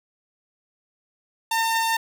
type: tone pair together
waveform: sawtooth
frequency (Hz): 905.6 / 1817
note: A5 / A#6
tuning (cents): +50 / -45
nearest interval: octave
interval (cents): 1205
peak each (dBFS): -17 / -28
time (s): 1.51-1.97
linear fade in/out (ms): 5
effects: none

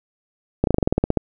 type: slowing click train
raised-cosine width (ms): 2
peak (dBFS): -3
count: 12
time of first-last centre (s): 0.64-1.173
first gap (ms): 32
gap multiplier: 1.08
effects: none

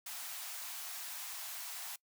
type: high-pass noise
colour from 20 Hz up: white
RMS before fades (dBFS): -44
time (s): 0.06-1.96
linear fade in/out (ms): 5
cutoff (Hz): 630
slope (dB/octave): 96
effects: noise-tail reverb RT60 0.1 s tail -22 dB re dry

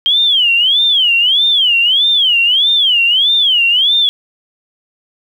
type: tone with vibrato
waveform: sine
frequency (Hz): 3149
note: G7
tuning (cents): +7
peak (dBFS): -8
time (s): 0.06-4.09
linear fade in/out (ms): 0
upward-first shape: sine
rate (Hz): 1.6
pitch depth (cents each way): 240
effects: 7-bit

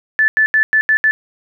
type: tone bursts at uneven times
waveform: sine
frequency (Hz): 1747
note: A6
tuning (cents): -13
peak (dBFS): -9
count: 6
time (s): 0.19-0.28 / 0.37-0.46 / 0.54-0.63 / 0.73-0.81 / 0.89-0.97 / 1.04-1.11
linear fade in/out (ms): 0
effects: none

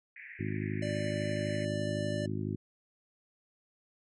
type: band-pass noise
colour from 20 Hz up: pink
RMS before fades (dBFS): -48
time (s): 0.16-1.65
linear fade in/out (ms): 2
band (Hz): 1700 to 2400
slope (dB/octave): 96
type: harmonic tone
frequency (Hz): 51.91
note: G#1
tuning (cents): 0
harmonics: 2 / 3 / 4 / 5 / 6 / 7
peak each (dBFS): -36 / -38 / -39 / -40 / -41 / -41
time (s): 0.39-2.56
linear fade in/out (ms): 10
type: tone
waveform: square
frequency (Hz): 589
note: D5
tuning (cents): +5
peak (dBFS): -36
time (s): 0.82-2.26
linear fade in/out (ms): 5
effects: low-pass 10000 Hz 12 dB/octave + MP3 48 kbps

